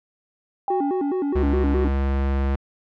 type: tone with exponential decay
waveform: sine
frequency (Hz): 798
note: G5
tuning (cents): +31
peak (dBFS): -20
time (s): 0.68-1.88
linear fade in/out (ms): 1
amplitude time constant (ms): 260
type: tone with vibrato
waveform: triangle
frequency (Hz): 325.2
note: E4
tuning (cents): -23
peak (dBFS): -19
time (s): 0.7-1.88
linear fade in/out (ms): 5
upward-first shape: square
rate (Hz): 4.8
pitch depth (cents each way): 230
type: tone with pitch glide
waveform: square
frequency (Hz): 69.3 to 68.31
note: C#2 to C#2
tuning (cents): 0 to -25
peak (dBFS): -20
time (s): 1.35-2.56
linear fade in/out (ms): 10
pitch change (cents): -25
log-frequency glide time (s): 1.55-1.78
effects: low-pass 2000 Hz 12 dB/octave